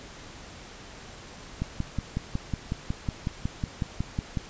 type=click train; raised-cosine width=5 ms; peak=-15 dBFS; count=16; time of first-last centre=1.62-4.372 s; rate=5.45 Hz; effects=pink hiss -45 dBFS RMS until 4.49 s + resampled to 16000 Hz